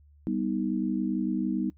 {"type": "chord", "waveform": "sine", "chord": "G augmented", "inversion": "none", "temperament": "equal with one note detuned", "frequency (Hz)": [196, 246.9, 313.8], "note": ["G3", "B3", "D#4"], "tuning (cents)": [0, 0, 15], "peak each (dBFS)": -30, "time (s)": [0.27, 1.7], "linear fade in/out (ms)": 0, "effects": ["noise-tail reverb RT60 0.1 s tail -22 dB re dry", "added 73 Hz sine -54 dBFS peak until 1.77 s"]}